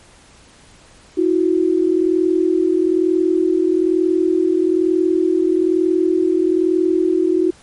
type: tone pair together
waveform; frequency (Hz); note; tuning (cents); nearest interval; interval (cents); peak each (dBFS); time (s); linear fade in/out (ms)
sine; 324.7 / 365.8; E4 / F#4; -26 / -20; major second; 206; -16 / -15; 1.17-7.51; 10
effects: pink hiss -47 dBFS RMS until 7.62 s + MP3 48 kbps